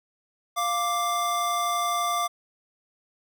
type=tone pair together; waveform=square; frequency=698.5 / 1174.7 Hz; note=F5 / D6; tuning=0 / 0 cents; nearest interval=major sixth; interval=900 cents; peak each=-29 / -26 dBFS; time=0.56-2.28 s; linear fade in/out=20 ms; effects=none